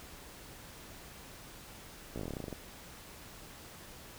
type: slowing click train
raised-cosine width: 2 ms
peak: -26 dBFS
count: 14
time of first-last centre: 2.16-2.527 s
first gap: 16 ms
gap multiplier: 1.09
effects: pink hiss -51 dBFS RMS until 4.18 s